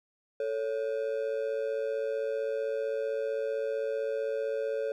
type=ring-modulated tone; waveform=triangle; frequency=500 Hz; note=B4; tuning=21 cents sharp; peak=-24 dBFS; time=0.4-4.92 s; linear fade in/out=2 ms; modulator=57.8 Hz; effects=none